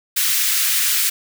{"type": "high-pass noise", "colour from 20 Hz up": "white", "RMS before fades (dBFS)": -18, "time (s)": [0.16, 1.1], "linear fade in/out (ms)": 10, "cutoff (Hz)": 1500, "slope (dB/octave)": 24, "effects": []}